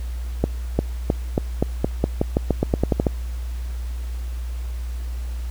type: accelerating click train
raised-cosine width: 2 ms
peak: -4 dBFS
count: 16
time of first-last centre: 0.44-3.068 s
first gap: 350 ms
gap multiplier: 0.89
effects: added 60 Hz sine -25 dBFS peak until 5.5 s + pink hiss -46 dBFS RMS until 5.5 s